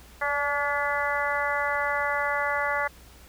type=harmonic tone with a mistuned harmonic; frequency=286.6 Hz; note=D4; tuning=42 cents flat; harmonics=2 / 3 / 4 / 5 / 6 / 7; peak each=-31 / -31 / -31 / -31 / -31 / -31 dBFS; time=0.21-2.88 s; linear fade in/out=10 ms; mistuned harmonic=2; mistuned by=+16 cents; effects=added 60 Hz sine -50 dBFS peak until 3.28 s + pink hiss -52 dBFS RMS until 3.28 s